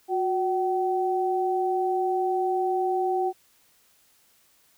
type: tone pair together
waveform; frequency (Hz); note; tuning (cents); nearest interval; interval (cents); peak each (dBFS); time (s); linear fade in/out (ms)
sine; 365.1 / 762; F#4 / G5; -23 / -49; octave + minor second; 1274; -25; 0.08-3.33; 50
effects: white hiss -62 dBFS RMS until 4.77 s